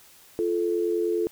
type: tone pair together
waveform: sine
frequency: 346 / 435.9 Hz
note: F4 / A4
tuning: -16 / -16 cents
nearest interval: major third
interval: 400 cents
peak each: -25 dBFS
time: 0.39-1.27 s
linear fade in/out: 0 ms
effects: white hiss -53 dBFS RMS until 1.31 s